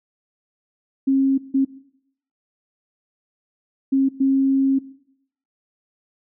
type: tone bursts at uneven times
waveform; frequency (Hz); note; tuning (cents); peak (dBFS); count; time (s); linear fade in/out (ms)
sine; 270; C#4; -45; -14; 4; 1.07-1.38 / 1.54-1.65 / 3.92-4.09 / 4.2-4.79; 10
effects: noise-tail reverb RT60 0.7 s tail -18 dB re dry